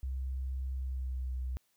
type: tone with pitch glide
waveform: sine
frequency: 65.41 to 63.55 Hz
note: C2 to C2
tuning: 0 to -50 cents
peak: -33 dBFS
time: 0.03-1.57 s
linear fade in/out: 0 ms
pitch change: -50 cents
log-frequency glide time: 0.75-1.34 s
effects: white hiss -74 dBFS RMS until 1.76 s